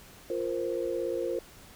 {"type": "chord", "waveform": "sine", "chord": "F suspended fourth", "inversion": "none", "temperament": "equal", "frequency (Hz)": [349.2, 466.2, 523.3], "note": ["F4", "Bb4", "C5"], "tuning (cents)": [0, 0, 0], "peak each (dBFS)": [-33, -33, -33], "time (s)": [0.3, 1.39], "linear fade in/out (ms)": 2, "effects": ["pink hiss -52 dBFS RMS until 1.75 s"]}